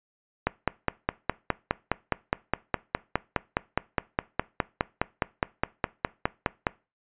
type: click train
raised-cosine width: 0.5 ms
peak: -7 dBFS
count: 31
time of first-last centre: 0.47-6.668 s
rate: 4.84 Hz
effects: noise-tail reverb RT60 0.3 s tail -21 dB re dry + resampled to 8000 Hz